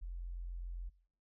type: tone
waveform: sine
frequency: 43.65 Hz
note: F1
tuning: in tune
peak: -40 dBFS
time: 0.01-0.9 s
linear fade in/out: 20 ms
effects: noise-tail reverb RT60 0.6 s tail -21 dB re dry